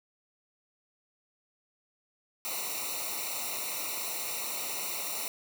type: noise with comb filter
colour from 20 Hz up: white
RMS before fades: -35 dBFS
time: 2.45-5.28 s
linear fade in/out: 0 ms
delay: 0.61 ms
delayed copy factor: -0.95
effects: none